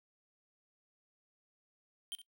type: tone with echo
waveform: square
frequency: 3159 Hz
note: G7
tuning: 13 cents sharp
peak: -38 dBFS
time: 2.12-2.15 s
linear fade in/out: 0 ms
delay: 66 ms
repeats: 1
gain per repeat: -12 dB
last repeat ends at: 2.216 s
effects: noise-tail reverb RT60 0.1 s tail -19 dB re dry